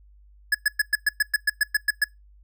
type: tone bursts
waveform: square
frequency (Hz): 1700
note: G#6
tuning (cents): +40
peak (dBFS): -17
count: 12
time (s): 0.52-2.042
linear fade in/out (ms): 5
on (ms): 26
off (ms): 110
effects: noise-tail reverb RT60 0.2 s tail -25 dB re dry + added 50 Hz sine -50 dBFS peak until 2.43 s